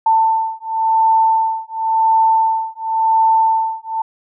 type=beating tone pair; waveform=sine; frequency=891 / 891.93 Hz; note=A5 / A5; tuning=+22 / +23 cents; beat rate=0.93 Hz; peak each=-15 dBFS; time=0.06-4.02 s; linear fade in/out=5 ms; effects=none